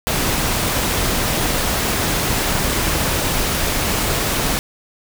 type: noise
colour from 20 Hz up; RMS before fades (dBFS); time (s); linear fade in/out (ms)
pink; -19; 0.07-4.59; 0
effects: none